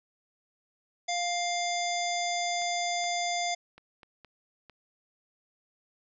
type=harmonic tone; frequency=700 Hz; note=F5; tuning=4 cents sharp; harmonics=1 / 3 / 5 / 7 / 9 / 10; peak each=-30 / -35 / -37 / -38 / -40 / -40 dBFS; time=1.08-3.55 s; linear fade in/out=10 ms
type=clicks; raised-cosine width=0.3 ms; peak=-34 dBFS; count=6; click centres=2.62 / 3.041 / 3.78 / 4.032 / 4.247 / 4.697 s
effects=none